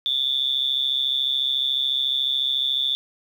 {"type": "tone with amplitude modulation", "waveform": "sine", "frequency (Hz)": 3520, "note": "A7", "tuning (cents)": 0, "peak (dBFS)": -16, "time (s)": [0.06, 2.95], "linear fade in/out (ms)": 0, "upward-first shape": "sine", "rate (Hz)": 134, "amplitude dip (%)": 90, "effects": ["8-bit"]}